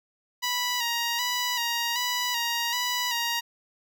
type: tone with vibrato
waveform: 10% pulse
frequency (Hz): 962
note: B5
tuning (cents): -46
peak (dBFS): -17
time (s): 0.42-3.41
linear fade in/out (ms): 20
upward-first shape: square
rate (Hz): 1.3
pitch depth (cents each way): 40
effects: none